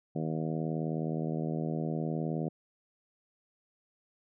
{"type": "harmonic tone", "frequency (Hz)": 79.4, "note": "D#2", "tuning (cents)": 36, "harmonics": [2, 3, 4, 5, 6, 7, 8, 9], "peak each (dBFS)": [-33, -37, -39, -41, -43, -44, -45, -46], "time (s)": [0.15, 2.49], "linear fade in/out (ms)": 10, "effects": []}